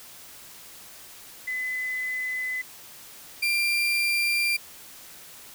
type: tone pair in turn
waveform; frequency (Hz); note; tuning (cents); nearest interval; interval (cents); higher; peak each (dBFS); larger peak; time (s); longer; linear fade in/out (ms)
sine / 35% pulse; 2016 / 2377; B6 / D7; +35 / +20; minor third; 285; second; -27 / -20; second; 1.47-2.62 / 3.42-4.57; neither; 10
effects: white hiss -46 dBFS RMS until 5.54 s